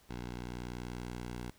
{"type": "tone with low-pass filter sweep", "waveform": "10% pulse", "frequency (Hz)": 60.5, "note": "B1", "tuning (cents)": -35, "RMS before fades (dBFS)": -42, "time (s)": [0.09, 1.51], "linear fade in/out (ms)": 10, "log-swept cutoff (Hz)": [5500, 12000], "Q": 0.81, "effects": ["pink hiss -64 dBFS RMS until 1.58 s"]}